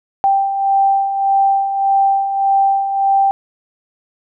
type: beating tone pair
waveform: sine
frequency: 784 / 785.7 Hz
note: G5 / G5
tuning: 0 / +4 cents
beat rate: 1.7 Hz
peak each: -20 / -12 dBFS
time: 0.24-3.31 s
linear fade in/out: 0 ms
effects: none